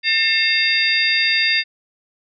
sine tone cluster, 1801 / 2141 / 2686 / 3640 / 4756 Hz, A6 / C7 / E7 / A#7 / D8, +40 / +39 / +32 / -42 / +21 cents, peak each -21 dBFS, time 0.03-1.64 s, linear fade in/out 50 ms, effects none

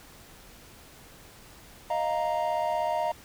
triangle chord, Eb suspended second, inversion none, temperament equal, 622.3 / 698.5 / 932.3 Hz, Eb5 / F5 / Bb5, 0 / 0 / 0 cents, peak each -28 dBFS, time 1.9-3.12 s, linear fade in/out 5 ms, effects pink hiss -51 dBFS RMS until 3.24 s

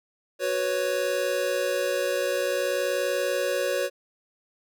square chord, F# suspended fourth, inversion none, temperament equal, 370 / 493.9 / 554.4 Hz, F#4 / B4 / C#5, 0 / 0 / 0 cents, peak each -32 / -30 / -27 dBFS, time 0.39-3.9 s, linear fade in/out 50 ms, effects none

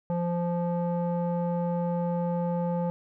square tone with low-pass filter, 173.4 Hz, F3, 12 cents flat, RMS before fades -28 dBFS, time 0.1-2.9 s, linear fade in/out 0 ms, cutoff 720 Hz, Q 5.1, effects none

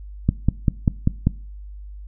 click train, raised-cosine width 5 ms, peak -3 dBFS, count 6, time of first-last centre 0.29-1.27 s, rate 5.1 Hz, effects noise-tail reverb RT60 0.4 s tail -21 dB re dry + added 50 Hz sine -34 dBFS peak until 2.07 s

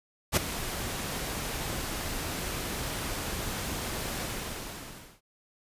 pink noise with ADSR envelope, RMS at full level -21 dBFS, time 0.32-5.21 s, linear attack 47 ms, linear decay 11 ms, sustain -13 dB, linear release 1000 ms, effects resampled to 32000 Hz

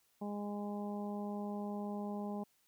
harmonic tone, 205.4 Hz, G#3, 19 cents flat, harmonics 1 / 2 / 3 / 4 / 5, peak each -39 / -46 / -48 / -47 / -54 dBFS, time 0.21-2.44 s, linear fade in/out 10 ms, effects white hiss -74 dBFS RMS until 2.67 s

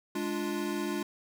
square chord, D diminished, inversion second, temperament equal, 207.7 / 293.7 / 349.2 Hz, Ab3 / D4 / F4, 0 / 0 / 0 cents, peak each -37 / -36 / -35 dBFS, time 0.15-1.03 s, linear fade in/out 5 ms, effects none

